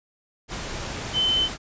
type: tone in noise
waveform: sine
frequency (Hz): 3060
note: G7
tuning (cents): -42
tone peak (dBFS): -19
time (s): 1.13-1.49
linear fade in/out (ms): 50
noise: pink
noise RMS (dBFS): -32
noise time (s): 0.48-1.58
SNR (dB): +10
effects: resampled to 16000 Hz